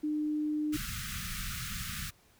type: tone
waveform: sine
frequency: 302.3 Hz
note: D#4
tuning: 50 cents flat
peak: -29 dBFS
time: 0.03-0.77 s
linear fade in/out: 10 ms
type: band-stop noise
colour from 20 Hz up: pink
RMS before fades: -38 dBFS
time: 0.72-2.11 s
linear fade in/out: 20 ms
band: 220 to 1200 Hz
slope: 96 dB/octave
effects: pink hiss -64 dBFS RMS until 2.39 s